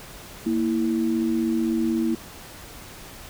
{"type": "tone pair together", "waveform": "sine", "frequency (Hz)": [231.7, 327.7], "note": ["A#3", "E4"], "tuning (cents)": [-10, -10], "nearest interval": "tritone", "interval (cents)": 600, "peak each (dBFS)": -23, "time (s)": [0.46, 2.15], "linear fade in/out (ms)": 5, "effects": ["pink hiss -42 dBFS RMS until 3.29 s"]}